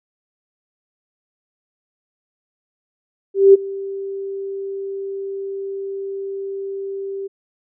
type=tone with ADSR envelope; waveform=sine; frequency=392 Hz; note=G4; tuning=in tune; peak=-3 dBFS; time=3.34-7.28 s; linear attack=200 ms; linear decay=19 ms; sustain=-21 dB; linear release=18 ms; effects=none